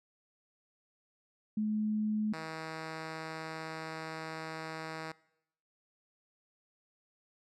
sine / 5% pulse tone pair in turn, 213.7 / 159.74 Hz, G#3 / D#3, +50 / +46 cents, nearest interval perfect fourth, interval 504 cents, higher first, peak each -29 / -28 dBFS, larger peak second, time 1.57-2.33 / 2.33-5.12 s, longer second, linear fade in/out 5 ms, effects noise-tail reverb RT60 0.8 s tail -22 dB re dry + low-pass 6000 Hz 12 dB/octave

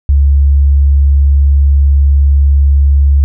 sine tone, 70.1 Hz, C#2, 20 cents sharp, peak -4 dBFS, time 0.09-3.24 s, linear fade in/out 0 ms, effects none

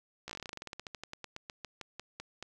slowing click train, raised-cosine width 0.2 ms, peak -24 dBFS, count 28, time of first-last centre 0.28-2.426 s, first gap 15 ms, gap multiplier 1.11, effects none

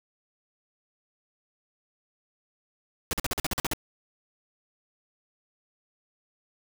pink noise bursts, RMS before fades -28 dBFS, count 10, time 3.11-3.734 s, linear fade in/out 0 ms, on 21 ms, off 46 ms, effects none

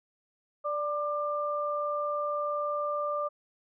sine tone pair together, 587.3 / 1191.3 Hz, D5 / D6, 0 / +24 cents, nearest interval octave, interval 1224 cents, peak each -31 / -31 dBFS, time 0.64-3.29 s, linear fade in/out 20 ms, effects none

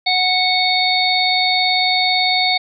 harmonic tone, 738 Hz, F#5, 5 cents flat, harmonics 1 / 3 / 5 / 6, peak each -19 / -19 / -19 / -19 dBFS, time 0.06-2.58 s, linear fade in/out 10 ms, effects none

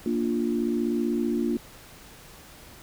sine chord, Bb major, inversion none, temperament equal, 233.1 / 293.7 / 349.2 Hz, Bb3 / D4 / F4, 0 / 0 / 0 cents, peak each -26 / -29 / -28 dBFS, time 0.06-1.57 s, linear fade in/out 2 ms, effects pink hiss -48 dBFS RMS until 2.82 s

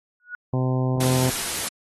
sine tone with exponential growth, 1460 Hz, F#6, 24 cents flat, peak -27 dBFS, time 0.2-0.35 s, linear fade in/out 1 ms, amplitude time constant 31 ms
harmonic tone, 128.6 Hz, C3, 30 cents flat, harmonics 1 / 2 / 3 / 4 / 5 / 6 / 7 / 8, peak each -21 / -27 / -31 / -33 / -35 / -37 / -38 / -39 dBFS, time 0.53-1.3 s, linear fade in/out 5 ms
white noise, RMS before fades -27 dBFS, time 1-1.69 s, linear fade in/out 10 ms
effects AAC 32 kbps

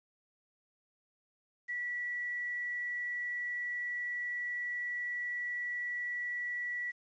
sine tone with quantisation, 1948 Hz, B6, 24 cents flat, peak -34 dBFS, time 1.68-6.92 s, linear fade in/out 20 ms, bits 10, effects resampled to 16000 Hz

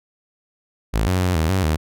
sawtooth tone with pitch steps, 54.1 / 91.9 / 90.9 / 79.5 / 94.8 / 78 Hz, A1 / F#2 / F#2 / D#2 / F#2 / D#2, -29 / -11 / -30 / +38 / +43 / +5 cents, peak -13 dBFS, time 0.93-1.77 s, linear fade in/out 20 ms, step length 140 ms, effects none

